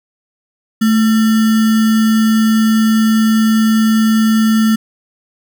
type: tone with sample-and-hold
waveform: sine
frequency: 220 Hz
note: A3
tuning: in tune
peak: -8 dBFS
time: 0.81-4.76 s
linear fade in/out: 10 ms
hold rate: 1575 Hz
effects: none